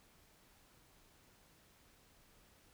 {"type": "silence", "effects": ["pink hiss -67 dBFS RMS until 2.73 s"]}